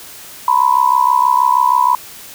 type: tone with amplitude modulation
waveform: sine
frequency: 987.8 Hz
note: B5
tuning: in tune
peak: -5 dBFS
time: 0.48-1.95 s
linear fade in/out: 2 ms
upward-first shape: sine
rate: 66.3 Hz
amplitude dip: 90%
effects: white hiss -35 dBFS RMS until 2.34 s